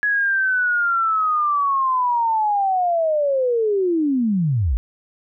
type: linear sweep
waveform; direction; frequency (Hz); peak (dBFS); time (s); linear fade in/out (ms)
sine; down; 1686 to 48.94; -16; 0.03-4.77; 0
effects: none